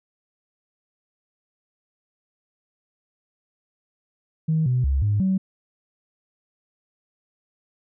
sine tone with pitch steps, 158.7 / 125.6 / 68.2 / 103.5 / 189.9 Hz, D#3 / B2 / C#2 / G#2 / F#3, +35 / +30 / -28 / -5 / +45 cents, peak -17 dBFS, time 4.48-5.38 s, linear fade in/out 10 ms, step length 180 ms, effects tanh soft clip ceiling -13 dBFS

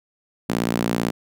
sawtooth tone with high-pass filter, 58 Hz, A#1, 8 cents flat, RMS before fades -23 dBFS, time 0.49-1.11 s, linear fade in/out 10 ms, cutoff 210 Hz, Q 1.7, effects none

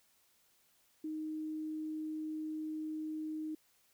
sine tone, 311.1 Hz, D#4, in tune, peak -37 dBFS, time 1.04-3.55 s, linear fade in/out 5 ms, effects white hiss -71 dBFS RMS until 3.93 s

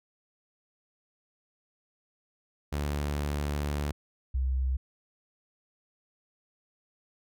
sawtooth / sine tone pair in turn, 72.9 / 64.95 Hz, D2 / C2, -12 / -12 cents, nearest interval major second, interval 200 cents, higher first, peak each -25 dBFS, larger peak neither, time 2.72-3.92 / 4.34-4.77 s, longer first, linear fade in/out 10 ms, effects none

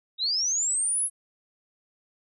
sine linear sweep, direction up, 3700 to 10860 Hz, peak -23 dBFS, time 0.18-1.1 s, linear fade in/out 50 ms, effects none

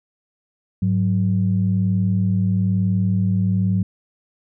sine tone pair together, 103.83 / 184.92 Hz, G#2 / F#3, 0 / -1 cents, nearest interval minor seventh, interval 999 cents, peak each -18 dBFS, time 0.82-3.83 s, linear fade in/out 5 ms, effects tanh soft clip ceiling -8 dBFS

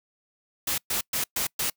white noise bursts, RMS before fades -27 dBFS, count 5, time 0.67-1.7 s, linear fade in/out 5 ms, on 110 ms, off 120 ms, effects noise-tail reverb RT60 0.1 s tail -26 dB re dry

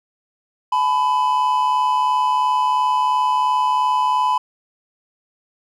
triangle tone pair together, 857.1 / 1000 Hz, A5 / B5, -46 / +21 cents, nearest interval minor third, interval 267 cents, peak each -20 / -14 dBFS, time 0.72-4.38 s, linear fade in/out 5 ms, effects none

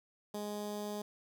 15% pulse tone with notch filter, 207.7 Hz, G#3, in tune, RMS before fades -40 dBFS, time 0.34-1.02 s, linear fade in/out 5 ms, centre 2100 Hz, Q 1.3, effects none

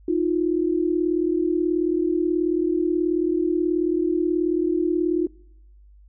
sine tone pair together, 314.7 / 353.2 Hz, D#4 / F4, +20 / +20 cents, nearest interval major second, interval 200 cents, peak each -22 / -21 dBFS, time 0.08-5.27 s, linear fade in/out 5 ms, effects noise-tail reverb RT60 0.9 s tail -25 dB re dry + added 50 Hz sine -47 dBFS peak until 6.08 s

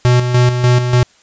square tone with tremolo, 123.47 Hz, B2, in tune, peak -8 dBFS, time 0.05-1.03 s, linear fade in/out 0 ms, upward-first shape square, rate 3.4 Hz, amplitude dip 55%, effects white hiss -50 dBFS RMS until 1.22 s + resampled to 16000 Hz

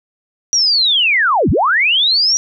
sine linear two-way sweep, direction down then up, 5820 to 53.4 to 5820 Hz, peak -10 dBFS, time 0.53-2.37 s, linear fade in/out 0 ms, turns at 1.5 s, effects none

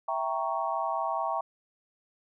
sine chord, E diminished seventh, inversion none, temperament equal, 659.3 / 784 / 932.3 / 1108.7 Hz, E5 / G5 / Bb5 / Db6, 0 / 0 / 0 / 0 cents, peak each -33 dBFS, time 0.08-1.41 s, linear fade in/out 5 ms, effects none

